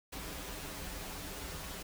pink noise with comb filter, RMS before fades -43 dBFS, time 0.12-1.83 s, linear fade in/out 10 ms, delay 8.6 ms, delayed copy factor -0.8, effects none

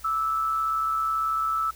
sine tone pair together, 1174.7 / 1312.9 Hz, D6 / E6, 0 / -7 cents, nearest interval major second, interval 193 cents, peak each -34 / -23 dBFS, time 0.04-1.71 s, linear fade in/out 10 ms, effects added 60 Hz sine -49 dBFS peak until 1.75 s + white hiss -50 dBFS RMS until 1.75 s

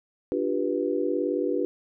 sine chord, G dominant seventh, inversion second, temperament just, 294 / 352.8 / 392 / 490 Hz, D4 / F4 / G4 / B4, +2 / +18 / 0 / -14 cents, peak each -29 dBFS, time 0.32-1.65 s, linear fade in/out 0 ms, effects none

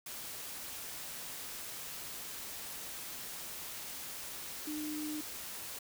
sine tone in noise, 303.2 Hz, D#4, 45 cents flat, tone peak -37 dBFS, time 4.67-5.21 s, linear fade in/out 5 ms, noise white, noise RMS -44 dBFS, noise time 0.06-5.79 s, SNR +4 dB, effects none

